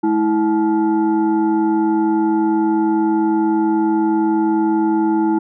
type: tone with frequency modulation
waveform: sine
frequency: 325.1 Hz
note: E4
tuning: 24 cents flat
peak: -13 dBFS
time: 0.03-5.39 s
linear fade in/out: 10 ms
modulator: 539 Hz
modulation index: 0.78
effects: none